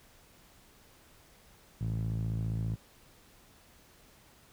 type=tone with band-pass filter; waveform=sawtooth; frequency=55 Hz; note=A1; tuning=in tune; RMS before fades=-33 dBFS; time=1.8-2.76 s; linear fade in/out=20 ms; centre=130 Hz; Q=3.8; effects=pink hiss -60 dBFS RMS until 4.52 s